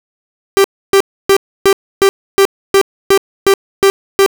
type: tone bursts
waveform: 45% pulse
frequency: 392 Hz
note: G4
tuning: in tune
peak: -5 dBFS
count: 11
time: 0.57-4.262 s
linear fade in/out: 0 ms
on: 72 ms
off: 290 ms
effects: none